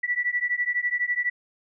sine beating tone pair, 1951 / 1963 Hz, B6 / B6, -22 / -11 cents, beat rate 12 Hz, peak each -26 dBFS, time 0.03-1.3 s, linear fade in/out 10 ms, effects none

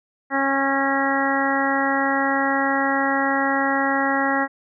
harmonic tone, 273.6 Hz, C#4, 23 cents flat, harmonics 1 / 2 / 3 / 4 / 5 / 6 / 7, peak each -24 / -27 / -24 / -28 / -28 / -27 / -25 dBFS, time 0.3-4.48 s, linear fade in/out 50 ms, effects none

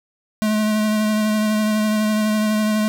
square tone with vibrato, 214.1 Hz, A3, 47 cents flat, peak -17 dBFS, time 0.42-2.88 s, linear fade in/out 0 ms, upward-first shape triangle, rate 12 Hz, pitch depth 21 cents each way, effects none

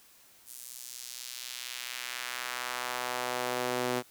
sawtooth tone with high-pass filter sweep, 124.2 Hz, B2, 10 cents sharp, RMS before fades -36 dBFS, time 0.45-4.03 s, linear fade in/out 50 ms, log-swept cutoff 9600 to 320 Hz, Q 1, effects white hiss -59 dBFS RMS until 4.1 s

